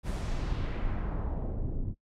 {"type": "noise with low-pass filter sweep", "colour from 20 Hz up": "brown", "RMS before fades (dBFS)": -32, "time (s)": [0.03, 1.95], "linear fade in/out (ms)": 50, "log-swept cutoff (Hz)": [12000, 240], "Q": 1.1, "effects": ["noise-tail reverb RT60 0.1 s tail -20 dB re dry"]}